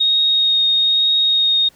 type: tone with vibrato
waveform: sine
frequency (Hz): 3729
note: A#7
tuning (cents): 0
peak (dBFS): -12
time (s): 0-1.69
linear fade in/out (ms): 10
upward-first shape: triangle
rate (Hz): 1.1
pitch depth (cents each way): 10
effects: pink hiss -52 dBFS RMS until 1.75 s